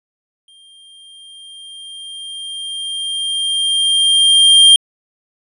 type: tone with exponential growth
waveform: square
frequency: 3193 Hz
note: G7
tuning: 31 cents sharp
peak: -4 dBFS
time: 0.48-4.76 s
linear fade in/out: 2 ms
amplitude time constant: 930 ms
effects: resampled to 24000 Hz